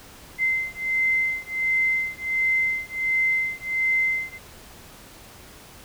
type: beating tone pair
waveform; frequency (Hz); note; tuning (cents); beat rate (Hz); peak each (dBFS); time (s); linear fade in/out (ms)
sine; 2072 / 2073.4; C7 / C7; -17 / -16; 1.4; -24; 0.38-4.39; 50
effects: pink hiss -46 dBFS RMS until 5.84 s